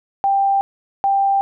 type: tone pair in turn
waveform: sine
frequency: 789 / 789 Hz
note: G5 / G5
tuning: +11 / +11 cents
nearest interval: unison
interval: 0 cents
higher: neither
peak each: -13 dBFS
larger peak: neither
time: 0.24-0.61 / 1.04-1.41 s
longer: neither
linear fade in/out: 0 ms
effects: none